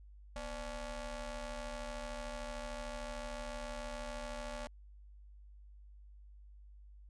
sawtooth ring-modulated tone, 277.2 Hz, C#4, in tune, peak -34 dBFS, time 0.36-4.67 s, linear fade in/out 0 ms, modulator 314 Hz, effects added 50 Hz sine -53 dBFS peak until 7.09 s + resampled to 22050 Hz

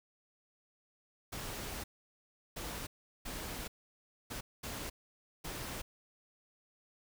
pink noise bursts at uneven times, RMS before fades -42 dBFS, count 6, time 1.32-1.84 / 2.56-2.87 / 3.25-3.68 / 4.3-4.41 / 4.63-4.9 / 5.44-5.82 s, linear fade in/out 10 ms, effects none

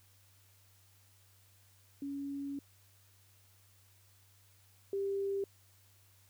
sine tone pair in turn, 280 / 394.9 Hz, C#4 / G4, +18 / +13 cents, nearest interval tritone, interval 595 cents, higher second, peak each -37 / -32 dBFS, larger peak second, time 2.02-2.59 / 4.93-5.44 s, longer first, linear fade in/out 2 ms, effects added 97 Hz sine -65 dBFS peak until 6.29 s + white hiss -67 dBFS RMS until 6.29 s

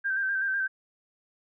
sine tone with vibrato, 1570 Hz, G6, 2 cents sharp, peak -25 dBFS, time 0.04-0.68 s, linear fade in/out 20 ms, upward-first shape square, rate 8 Hz, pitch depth 33 cents each way, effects none

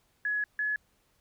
sine tone pair in turn, 1687 / 1700.7 Hz, G#6 / G#6, +27 / +41 cents, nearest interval unison, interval 14 cents, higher second, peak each -27 dBFS, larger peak neither, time 0.25-0.44 / 0.59-0.76 s, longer first, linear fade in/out 2 ms, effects pink hiss -70 dBFS RMS until 1.2 s

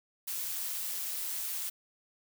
blue noise with amplitude modulation, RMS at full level -34 dBFS, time 0.27-1.7 s, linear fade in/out 10 ms, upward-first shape sine, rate 179 Hz, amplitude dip 45%, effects none

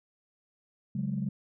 sine chord, C# suspended fourth, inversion none, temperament equal with one note detuned, 138.59 / 186.18 / 207.7 Hz, C#3 / F#3 / G#3, 0 / +11 / 0 cents, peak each -33 dBFS, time 0.95-1.29 s, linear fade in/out 5 ms, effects tanh soft clip ceiling -20 dBFS

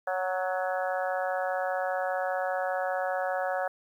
harmonic tone with a mistuned harmonic, 185 Hz, F#3, in tune, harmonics 3 / 4 / 5 / 6 / 7 / 8 / 9, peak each -31 / -31 / -40 / -43 / -40 / -38 / -38 dBFS, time 0.07-3.68 s, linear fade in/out 5 ms, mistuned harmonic 9, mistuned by +19 cents, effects 10-bit

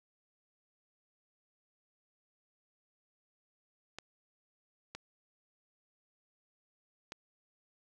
clicks, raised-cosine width 0.2 ms, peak -25 dBFS, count 3, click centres 3.986 / 4.95 / 7.121 s, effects none

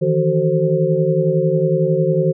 sine tone cluster, 155.3 / 166.3 / 376.3 / 444.6 / 527 Hz, D#3 / E3 / F#4 / A4 / C5, -3 / +16 / +29 / +18 / +12 cents, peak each -19 / -20 / -19 / -24 / -19 dBFS, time 0.01-2.33 s, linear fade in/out 20 ms, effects none

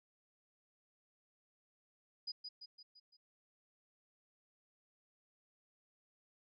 sine tone with echo, 4934 Hz, D#8, 15 cents flat, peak -39 dBFS, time 2.27-2.32 s, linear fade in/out 10 ms, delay 170 ms, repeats 5, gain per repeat -5 dB, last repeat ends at 3.17 s, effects none

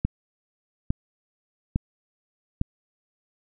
click train, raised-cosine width 5 ms, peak -10 dBFS, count 4, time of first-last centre 0.05-2.614 s, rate 1.17 Hz, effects none

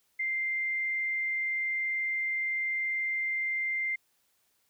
sine tone, 2093 Hz, C7, in tune, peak -28 dBFS, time 0.19-3.96 s, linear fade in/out 10 ms, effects white hiss -72 dBFS RMS until 4.69 s

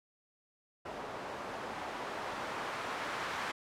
blue noise with low-pass filter sweep, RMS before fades -40 dBFS, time 0.85-3.52 s, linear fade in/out 10 ms, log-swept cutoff 690 to 1300 Hz, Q 0.97, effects none

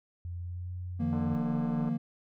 sine tone with pitch glide, 87.31 to 90.08 Hz, F2 to F#2, 0 to -46 cents, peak -35 dBFS, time 0.25-1.35 s, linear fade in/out 0 ms, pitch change +54 cents, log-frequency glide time 0.39-0.72 s
triangle chord, Eb suspended second, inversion none, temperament equal with one note detuned, 153.16 / 174.61 / 233.1 Hz, Eb3 / F3 / Bb3, -27 / 0 / 0 cents, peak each -32 / -33 / -28 dBFS, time 0.99-1.98 s, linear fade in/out 20 ms
click train, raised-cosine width 1 ms, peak -29 dBFS, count 114, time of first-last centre 1.13-1.888 s, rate 149 Hz
effects none

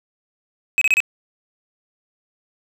triangle tone bursts, 2546 Hz, D#7, 39 cents sharp, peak -11 dBFS, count 4, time 0.78-1.003 s, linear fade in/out 0 ms, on 34 ms, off 29 ms, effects none

